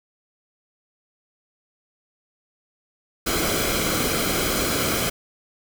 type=noise with comb filter; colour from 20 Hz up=pink; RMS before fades=-23 dBFS; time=3.26-5.1 s; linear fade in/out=10 ms; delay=1.1 ms; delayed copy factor=-0.6; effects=none